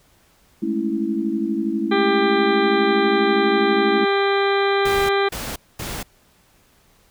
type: chord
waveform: sine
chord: A major seventh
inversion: third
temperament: equal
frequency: 207.7 / 220 / 277.2 / 329.6 Hz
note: G#3 / A3 / C#4 / E4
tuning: 0 / 0 / 0 / 0 cents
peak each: -27 / -25 / -27 / -23 dBFS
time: 0.62-4.05 s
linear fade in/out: 10 ms
type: harmonic tone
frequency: 396.8 Hz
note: G4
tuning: 21 cents sharp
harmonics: 1 / 2 / 3 / 4 / 5 / 6 / 8 / 9 / 10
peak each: -18 / -24 / -25 / -27 / -29 / -30 / -33 / -37 / -32 dBFS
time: 1.91-5.29 s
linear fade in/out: 10 ms
type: noise bursts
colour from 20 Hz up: pink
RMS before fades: -29 dBFS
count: 3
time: 4.85-6.03 s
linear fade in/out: 5 ms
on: 240 ms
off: 230 ms
effects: pink hiss -57 dBFS RMS until 7.1 s